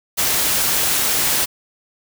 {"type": "noise", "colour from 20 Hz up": "white", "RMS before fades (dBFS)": -18, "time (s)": [0.17, 1.46], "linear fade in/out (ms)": 20, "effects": []}